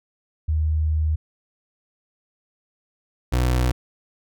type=tone pair in turn; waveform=sine / 30% pulse; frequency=77.78 / 61.98 Hz; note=D#2 / B1; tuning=0 / +7 cents; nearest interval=major third; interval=393 cents; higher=first; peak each=-18 / -15 dBFS; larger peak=second; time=0.48-1.16 / 3.32-3.72 s; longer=first; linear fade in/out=10 ms; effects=none